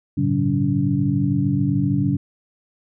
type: tone cluster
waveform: sine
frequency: 101.6 / 114.7 / 141.7 / 190.2 / 285 Hz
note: G#2 / A#2 / C#3 / F#3 / C#4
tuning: -38 / -28 / +38 / +48 / +48 cents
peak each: -27 / -26 / -21 / -23 / -22 dBFS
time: 0.17-2.17 s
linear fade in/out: 10 ms
effects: none